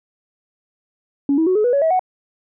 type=tone with pitch steps; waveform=sine; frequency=280.7 / 322.4 / 370.4 / 425.5 / 488.7 / 561.4 / 644.9 / 740.8 Hz; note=C#4 / E4 / F#4 / G#4 / B4 / C#5 / E5 / F#5; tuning=+22 / -38 / +2 / +42 / -18 / +22 / -38 / +2 cents; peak=-12 dBFS; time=1.29-1.994 s; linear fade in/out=2 ms; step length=88 ms; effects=tanh soft clip ceiling -9 dBFS